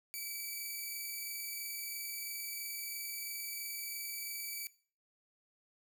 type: tone pair together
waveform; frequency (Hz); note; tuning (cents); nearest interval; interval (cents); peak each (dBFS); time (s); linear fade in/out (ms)
5% pulse; 2300 / 2323; D7 / D7; -37 / -20; unison; 17; -31 / -38; 0.14-4.67; 0
effects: noise-tail reverb RT60 0.4 s tail -18 dB re dry